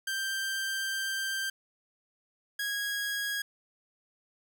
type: tone pair in turn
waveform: sawtooth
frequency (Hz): 1573 / 1649.2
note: G6 / G#6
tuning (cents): +6 / -13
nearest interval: minor second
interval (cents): 81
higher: second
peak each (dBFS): -27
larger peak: neither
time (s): 0.07-1.5 / 2.59-3.42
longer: first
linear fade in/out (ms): 5
effects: none